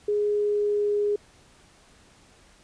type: tone with pitch glide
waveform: sine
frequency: 415.3 to 412.9 Hz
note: G#4 to G#4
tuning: 0 to -10 cents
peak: -21 dBFS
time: 0.08-1.16 s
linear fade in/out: 5 ms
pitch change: -10 cents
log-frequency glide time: 0.3-0.94 s
effects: pink hiss -56 dBFS RMS until 2.63 s + resampled to 22050 Hz